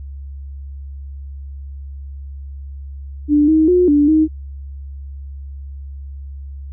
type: tone with pitch steps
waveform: sine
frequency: 295.1 / 314.8 / 359.9 / 291.6 / 312.4 Hz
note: D4 / D#4 / F#4 / D4 / D#4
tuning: +8 / +20 / -48 / -12 / +7 cents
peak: -9 dBFS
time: 3.28-4.28 s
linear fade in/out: 50 ms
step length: 200 ms
effects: added 69 Hz sine -28 dBFS peak until 6.72 s